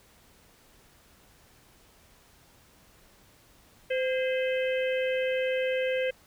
harmonic tone with a mistuned harmonic, 516 Hz, C5, 24 cents flat, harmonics 1 / 3 / 4 / 5 / 6, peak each -26 / -37 / -37 / -37 / -41 dBFS, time 3.9-6.11 s, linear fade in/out 10 ms, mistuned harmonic 3, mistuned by +65 cents, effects pink hiss -59 dBFS RMS until 6.26 s

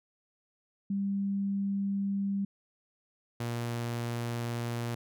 sine / sawtooth tone pair in turn, 198.1 / 118.32 Hz, G3 / A#2, +18 / +26 cents, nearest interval major sixth, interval 892 cents, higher first, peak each -28 dBFS, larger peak neither, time 0.9-2.45 / 3.4-4.95 s, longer neither, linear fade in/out 5 ms, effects none

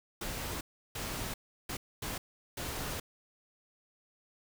pink noise bursts at uneven times, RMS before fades -38 dBFS, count 5, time 0.21-0.61 / 0.95-1.34 / 1.69-1.77 / 2.02-2.18 / 2.57-3 s, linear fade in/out 5 ms, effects none

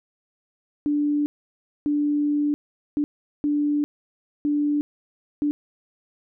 sine tone bursts at uneven times, 293.3 Hz, D4, 2 cents flat, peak -19 dBFS, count 6, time 0.86-1.26 / 1.86-2.54 / 2.97-3.04 / 3.44-3.84 / 4.45-4.81 / 5.42-5.51 s, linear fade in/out 0 ms, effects none

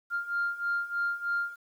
sine beating tone pair, 1396.9 / 1400.1 Hz, F6 / F6, 0 / +4 cents, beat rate 3.2 Hz, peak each -32 / -29 dBFS, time 0.1-1.56 s, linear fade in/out 50 ms, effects tanh soft clip ceiling -22 dBFS + 10-bit

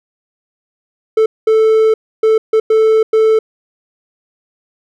triangle tone bursts at uneven times, 440 Hz, A4, in tune, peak -5 dBFS, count 6, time 1.17-1.26 / 1.47-1.94 / 2.23-2.38 / 2.53-2.6 / 2.7-3.03 / 3.13-3.39 s, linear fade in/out 5 ms, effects none

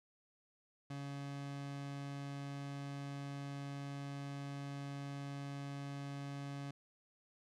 30% pulse tone, 140.6 Hz, C#3, 25 cents sharp, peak -40 dBFS, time 0.9-6.71 s, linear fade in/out 5 ms, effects low-pass 7000 Hz 12 dB/octave

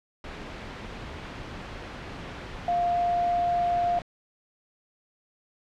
sine tone in noise, 700 Hz, F5, 4 cents sharp, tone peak -22 dBFS, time 2.68-3.99 s, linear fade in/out 2 ms, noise pink, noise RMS -38 dBFS, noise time 0.24-4.02 s, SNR +13 dB, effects low-pass 3000 Hz 12 dB/octave

